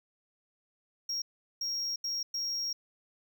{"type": "tone bursts at uneven times", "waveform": "triangle", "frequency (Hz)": 5588, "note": "F8", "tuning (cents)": 0, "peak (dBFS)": -30, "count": 4, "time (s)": [[1.09, 1.22], [1.61, 1.96], [2.04, 2.23], [2.34, 2.73]], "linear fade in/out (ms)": 5, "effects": []}